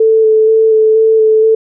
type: tone with vibrato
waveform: sine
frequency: 440 Hz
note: A4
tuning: in tune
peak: -5 dBFS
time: 0-1.55 s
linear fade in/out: 5 ms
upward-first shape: square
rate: 2.1 Hz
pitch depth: 12 cents each way
effects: none